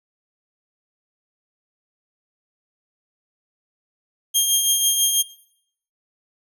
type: tone with tremolo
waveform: 15% pulse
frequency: 3216 Hz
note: G7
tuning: 44 cents sharp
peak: -7 dBFS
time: 4.34-5.23 s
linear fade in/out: 20 ms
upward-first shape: triangle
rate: 6.1 Hz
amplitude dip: 50%
effects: noise-tail reverb RT60 0.7 s tail -19 dB re dry